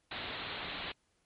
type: low-pass noise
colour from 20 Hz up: white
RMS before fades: -41 dBFS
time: 0.11-0.92 s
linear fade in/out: 5 ms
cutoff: 4100 Hz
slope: 96 dB/octave
effects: pink hiss -75 dBFS RMS until 1.25 s + MP3 48 kbps